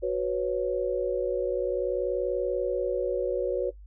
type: chord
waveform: sine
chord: F# suspended fourth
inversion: none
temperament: equal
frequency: 370 / 493.9 / 554.4 Hz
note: F#4 / B4 / C#5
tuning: 0 / 0 / 0 cents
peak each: -29 dBFS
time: 0.02-3.71 s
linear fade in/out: 20 ms
effects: noise-tail reverb RT60 0.1 s tail -18 dB re dry + added 50 Hz sine -44 dBFS peak until 3.86 s